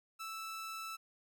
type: tone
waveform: sawtooth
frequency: 1318.5 Hz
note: E6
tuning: in tune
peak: -38 dBFS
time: 0.19-0.97 s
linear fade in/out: 20 ms
effects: none